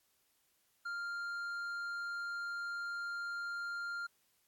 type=tone with tanh clipping; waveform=sine; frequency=1396.9 Hz; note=F6; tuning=in tune; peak=-39 dBFS; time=0.85-4.07 s; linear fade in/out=10 ms; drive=7 dB; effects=white hiss -75 dBFS RMS until 4.47 s + AAC 64 kbps